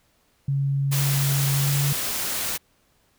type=tone with pitch glide; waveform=sine; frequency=138.59 to 141.01 Hz; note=C#3 to C#3; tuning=0 to +30 cents; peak=-20 dBFS; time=0.48-1.93 s; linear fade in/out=5 ms; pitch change=+30 cents; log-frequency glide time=1.53-1.71 s
type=noise; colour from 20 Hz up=white; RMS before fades=-27 dBFS; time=0.91-2.58 s; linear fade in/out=20 ms
effects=pink hiss -64 dBFS RMS until 3.18 s